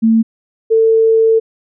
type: tone pair in turn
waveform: sine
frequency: 224.5 / 447.6 Hz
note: A3 / A4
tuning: +35 / +30 cents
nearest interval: octave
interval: 1195 cents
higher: second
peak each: -7 dBFS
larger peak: neither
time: 0.02-0.23 / 0.7-1.4 s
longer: second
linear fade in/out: 20 ms
effects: none